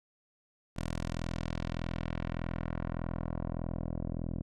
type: tone with low-pass filter sweep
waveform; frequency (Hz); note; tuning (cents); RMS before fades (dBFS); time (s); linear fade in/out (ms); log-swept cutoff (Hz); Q
10% pulse; 41.67; E1; +19; -36; 0.76-4.42; 10; 9700 to 400; 0.96
effects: none